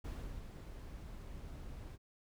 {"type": "noise with ADSR envelope", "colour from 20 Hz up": "brown", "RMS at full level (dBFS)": -42, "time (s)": [0.04, 1.98], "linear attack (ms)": 9, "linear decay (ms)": 360, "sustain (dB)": -6, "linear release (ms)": 38, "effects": []}